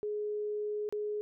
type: tone with dropouts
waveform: sine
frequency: 419.4 Hz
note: G#4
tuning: 17 cents sharp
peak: -32 dBFS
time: 0.03-1.21 s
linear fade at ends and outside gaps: 0 ms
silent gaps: 0.89-0.925 s
effects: none